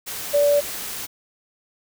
sine tone in noise, 578 Hz, D5, 28 cents flat, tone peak -14 dBFS, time 0.33-0.61 s, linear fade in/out 20 ms, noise white, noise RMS -31 dBFS, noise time 0.06-1.07 s, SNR +14 dB, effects none

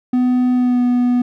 triangle tone with pitch glide, 250 to 245.7 Hz, B3 to B3, +21 to -9 cents, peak -10 dBFS, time 0.13-1.22 s, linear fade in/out 5 ms, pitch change -30 cents, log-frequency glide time 0.54-0.82 s, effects none

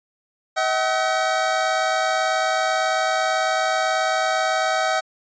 25% pulse tone pair together, 638.8 / 757 Hz, D#5 / F#5, +45 / +39 cents, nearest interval minor third, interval 294 cents, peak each -18 dBFS, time 0.56-5.01 s, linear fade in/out 20 ms, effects resampled to 16000 Hz

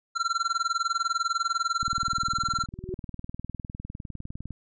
square tone with tremolo, 1361 Hz, F6, 45 cents flat, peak -22 dBFS, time 0.15-2.66 s, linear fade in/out 20 ms, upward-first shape sine, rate 20 Hz, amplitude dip 95%
click train, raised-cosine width 5 ms, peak -24 dBFS, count 54, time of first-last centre 1.83-4.507 s, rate 19.8 Hz
sine tone with exponential growth, 370.1 Hz, F#4, in tune, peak -27 dBFS, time 2.72-2.94 s, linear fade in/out 2 ms, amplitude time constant 47 ms
effects resampled to 16000 Hz

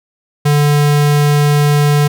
square tone, 146.5 Hz, D3, 4 cents flat, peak -9 dBFS, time 0.45-2.08 s, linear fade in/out 10 ms, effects none

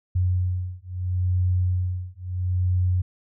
sine beating tone pair, 90.5 / 91.25 Hz, F#2 / F#2, -38 / -24 cents, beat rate 0.75 Hz, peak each -24 / -24 dBFS, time 0.15-3.02 s, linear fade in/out 10 ms, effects none

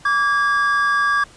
triangle tone pair together, 1156.8 / 1636 Hz, D6 / G#6, -27 / -26 cents, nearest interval tritone, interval 601 cents, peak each -16 dBFS, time 0.05-1.24 s, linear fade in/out 5 ms, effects pink hiss -46 dBFS RMS until 1.36 s + resampled to 22050 Hz

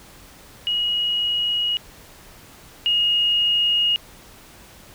sine tone pair in turn, 2896 / 2866 Hz, F#7 / F7, -38 / +44 cents, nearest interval unison, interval 18 cents, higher first, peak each -19 / -16 dBFS, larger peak second, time 0.67-1.77 / 2.86-3.96 s, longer neither, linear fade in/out 0 ms, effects pink hiss -46 dBFS RMS until 4.94 s

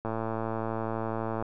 click train, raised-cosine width 1 ms, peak -18 dBFS, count 155, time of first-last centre 0.05-1.425 s, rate 112 Hz, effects none

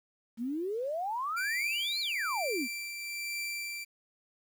sine exponential two-way sweep, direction up then down, 220 to 4435 to 220 Hz, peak -31 dBFS, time 0.37-2.68 s, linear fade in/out 50 ms, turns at 2 s
sawtooth tone with tremolo, 2347 Hz, D7, 2 cents flat, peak -30 dBFS, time 1.36-3.85 s, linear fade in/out 20 ms, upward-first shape triangle, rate 1.1 Hz, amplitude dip 45%
effects 10-bit

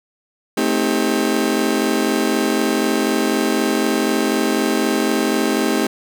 35% pulse chord, A half-diminished seventh, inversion none, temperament just, 220 / 264 / 316.8 / 396 Hz, A3 / C4 / Eb4 / G4, 0 / +16 / +31 / +18 cents, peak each -20 dBFS, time 0.57-5.87 s, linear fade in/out 5 ms, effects none

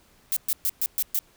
violet noise bursts, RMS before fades -24 dBFS, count 6, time 0.32-1.19 s, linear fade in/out 0 ms, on 45 ms, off 120 ms, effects pink hiss -59 dBFS RMS until 1.36 s

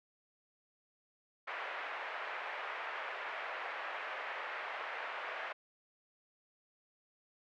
white band-pass noise, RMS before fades -42 dBFS, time 1.47-5.53 s, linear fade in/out 10 ms, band 520 to 2200 Hz, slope 24 dB/octave, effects none

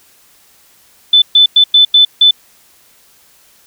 sine tone bursts at uneven times, 3511 Hz, A7, 4 cents flat, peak -3 dBFS, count 6, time 1.13-1.22 / 1.35-1.46 / 1.56-1.64 / 1.74-1.85 / 1.94-2.05 / 2.21-2.31 s, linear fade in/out 5 ms, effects white hiss -48 dBFS RMS until 3.66 s

